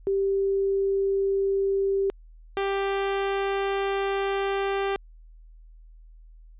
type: tone pair in turn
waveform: sine / sawtooth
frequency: 392 / 393.7 Hz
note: G4 / G4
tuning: 0 / +8 cents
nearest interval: unison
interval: 8 cents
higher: second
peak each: -21 / -20 dBFS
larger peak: second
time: 0.07-2.1 / 2.57-4.96 s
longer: second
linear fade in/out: 0 ms
effects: added 40 Hz sine -46 dBFS peak until 6.59 s + resampled to 8000 Hz